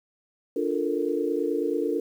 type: chord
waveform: sine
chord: Bb major seventh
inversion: first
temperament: equal with one note detuned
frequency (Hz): 293.7 / 349.2 / 437 / 466.2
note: D4 / F4 / A4 / Bb4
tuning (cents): 0 / 0 / -12 / 0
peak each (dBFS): -29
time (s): 0.56-2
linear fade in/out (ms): 5
effects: 9-bit